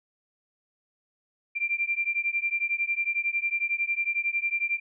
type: beating tone pair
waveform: sine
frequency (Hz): 2364 / 2375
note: D7 / D7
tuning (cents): +11 / +19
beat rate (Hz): 11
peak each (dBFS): -28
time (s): 1.55-4.8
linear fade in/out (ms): 20
effects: none